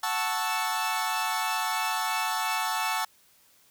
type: chord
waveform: sawtooth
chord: F# minor seventh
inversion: none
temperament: equal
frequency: 740 / 880 / 1108.7 / 1318.5 Hz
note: F#5 / A5 / C#6 / E6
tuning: 0 / 0 / 0 / 0 cents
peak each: -30 / -26 / -30 / -29 dBFS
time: 0.03-3.05 s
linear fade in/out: 5 ms
effects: white hiss -61 dBFS RMS until 3.7 s